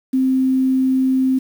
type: tone with quantisation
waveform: sine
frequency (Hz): 261.6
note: C4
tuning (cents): 0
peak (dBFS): -13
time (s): 0.13-1.39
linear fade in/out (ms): 10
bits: 7
effects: none